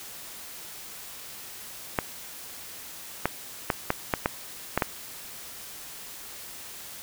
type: clicks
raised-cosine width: 0.5 ms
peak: -7 dBFS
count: 8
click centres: 1.988 / 3.256 / 3.702 / 3.904 / 4.138 / 4.259 / 4.776 / 4.822 s
effects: white hiss -42 dBFS RMS until 7.02 s